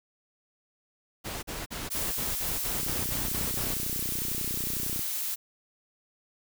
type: noise bursts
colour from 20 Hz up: pink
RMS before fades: -36 dBFS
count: 11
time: 1.24-3.75 s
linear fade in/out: 20 ms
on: 190 ms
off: 42 ms
type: noise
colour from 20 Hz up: blue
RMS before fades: -32 dBFS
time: 1.9-5.36 s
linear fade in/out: 20 ms
type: click train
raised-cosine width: 3 ms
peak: -25 dBFS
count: 69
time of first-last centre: 2.8-4.994 s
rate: 31 Hz
effects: none